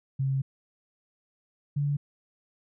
sine tone pair in turn, 134.9 / 143.87 Hz, C#3 / D3, -47 / -35 cents, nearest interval minor second, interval 112 cents, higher second, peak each -24 dBFS, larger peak neither, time 0.19-0.42 / 1.76-1.97 s, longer first, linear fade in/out 10 ms, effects none

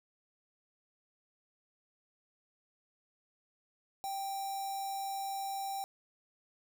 square tone with notch filter, 784 Hz, G5, in tune, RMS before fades -38 dBFS, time 4.04-5.84 s, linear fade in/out 0 ms, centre 2000 Hz, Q 0.5, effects 10-bit

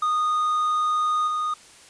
triangle tone with level steps, 1234 Hz, D#6, 15 cents flat, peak -18 / -21 dBFS, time 0.02-1.54 s, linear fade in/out 5 ms, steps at 1.27 s, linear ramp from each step 10 ms, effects white hiss -49 dBFS RMS until 1.89 s + resampled to 22050 Hz

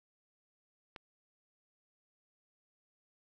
click, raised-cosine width 0.3 ms, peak -29 dBFS, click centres 0.962 s, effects none

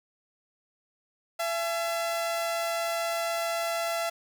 sawtooth tone pair together, 674 / 849.2 Hz, E5 / G#5, +38 / +38 cents, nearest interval major third, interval 400 cents, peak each -24 / -35 dBFS, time 1.39-4.1 s, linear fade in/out 10 ms, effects 9-bit

